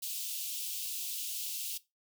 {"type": "high-pass noise", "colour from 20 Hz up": "white", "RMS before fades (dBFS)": -38, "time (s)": [0.02, 1.78], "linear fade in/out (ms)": 10, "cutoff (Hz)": 2700, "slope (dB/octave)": 48, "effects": ["noise-tail reverb RT60 0.2 s tail -17 dB re dry"]}